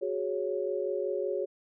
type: chord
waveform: sine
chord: F# suspended second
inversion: none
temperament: equal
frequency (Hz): 370 / 415.3 / 554.4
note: F#4 / G#4 / C#5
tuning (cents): 0 / 0 / 0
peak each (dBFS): -33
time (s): 0.01-1.46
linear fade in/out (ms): 20
effects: none